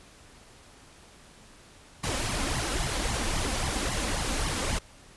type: noise with flanger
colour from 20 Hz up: pink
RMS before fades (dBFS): -29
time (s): 2.03-4.79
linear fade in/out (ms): 10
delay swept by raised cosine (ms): 0.95 to 3.95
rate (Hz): 3.7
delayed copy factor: +0.7
effects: pink hiss -53 dBFS RMS until 5.16 s + resampled to 24000 Hz